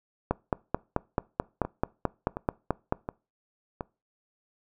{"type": "two click trains", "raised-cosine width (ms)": 1, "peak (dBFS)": [-10, -18], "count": [13, 4], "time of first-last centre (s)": [[0.31, 2.924], [1.65, 3.808]], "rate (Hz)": [4.59, 1.39], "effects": ["noise-tail reverb RT60 0.3 s tail -23 dB re dry"]}